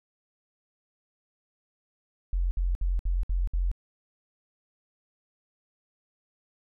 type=tone bursts; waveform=sine; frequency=44.25 Hz; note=F1; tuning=23 cents sharp; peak=-23 dBFS; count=6; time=2.33-3.715 s; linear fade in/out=0 ms; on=180 ms; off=61 ms; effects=none